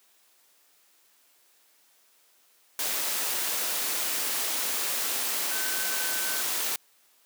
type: tone in noise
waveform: sine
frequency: 1526 Hz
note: G6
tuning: 47 cents flat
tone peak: -36 dBFS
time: 5.51-6.41 s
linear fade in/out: 2 ms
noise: white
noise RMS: -29 dBFS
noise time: 2.79-6.76 s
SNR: -10 dB
effects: white hiss -63 dBFS RMS until 7.25 s + high-pass 300 Hz 12 dB/octave